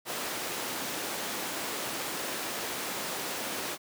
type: high-pass noise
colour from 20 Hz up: pink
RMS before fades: -35 dBFS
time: 0.05-3.78 s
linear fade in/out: 50 ms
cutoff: 290 Hz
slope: 12 dB/octave
effects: none